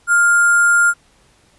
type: tone with sample-and-hold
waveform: sine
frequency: 1402 Hz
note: F6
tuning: 6 cents sharp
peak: -9 dBFS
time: 0.07-0.94 s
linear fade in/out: 50 ms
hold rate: 8820 Hz
effects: pink hiss -54 dBFS RMS until 1.58 s + resampled to 24000 Hz